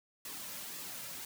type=noise with flanger; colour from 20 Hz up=white; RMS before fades=-44 dBFS; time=0.25-1.25 s; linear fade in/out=2 ms; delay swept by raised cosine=1.3 to 2.7 ms; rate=1.9 Hz; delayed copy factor=-0.55; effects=none